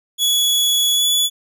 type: tone with pitch glide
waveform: sawtooth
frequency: 3384 to 3423 Hz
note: G#7 to A7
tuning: +32 to -48 cents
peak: -11 dBFS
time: 0.18-1.3 s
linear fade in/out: 50 ms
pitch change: +20 cents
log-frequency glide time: 0.93-1.05 s
effects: none